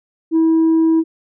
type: tone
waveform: sine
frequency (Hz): 324.2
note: E4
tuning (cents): -29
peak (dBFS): -8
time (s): 0.31-1.04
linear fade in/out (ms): 50
effects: tanh soft clip ceiling -9 dBFS